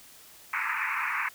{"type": "band-pass noise", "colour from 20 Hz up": "white", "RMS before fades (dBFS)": -30, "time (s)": [0.53, 1.29], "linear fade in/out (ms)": 5, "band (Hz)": [890, 2500], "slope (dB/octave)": 96, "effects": ["white hiss -52 dBFS RMS until 1.34 s"]}